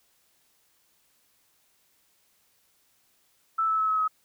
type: tone with pitch steps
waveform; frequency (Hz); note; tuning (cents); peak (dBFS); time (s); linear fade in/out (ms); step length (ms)
sine; 1318.5 / 1307.1 / 1295.8 / 1284.7 / 1273.6; E6 / E6 / E6 / E6 / D#6; 0 / -15 / -30 / -45 / +40; -22; 3.58-4.08; 10; 100
effects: white hiss -67 dBFS RMS until 4.24 s